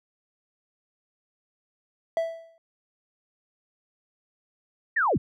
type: tone with exponential decay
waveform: triangle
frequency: 659.3 Hz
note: E5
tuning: in tune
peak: -18 dBFS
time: 2.17-2.58 s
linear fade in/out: 1 ms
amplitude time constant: 88 ms
type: linear sweep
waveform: sine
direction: down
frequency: 1916 to 45 Hz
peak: -20 dBFS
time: 4.96-5.18 s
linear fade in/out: 10 ms
effects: none